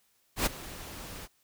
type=noise with ADSR envelope; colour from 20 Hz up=pink; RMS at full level=-25 dBFS; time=0.36-1.28 s; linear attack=100 ms; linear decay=17 ms; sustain=-18 dB; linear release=40 ms; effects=white hiss -70 dBFS RMS until 1.43 s